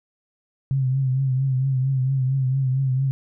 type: tone with vibrato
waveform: sine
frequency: 132.3 Hz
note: C3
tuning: 20 cents sharp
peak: -18 dBFS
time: 0.71-3.11 s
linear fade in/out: 0 ms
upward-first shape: triangle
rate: 4.4 Hz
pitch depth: 66 cents each way
effects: none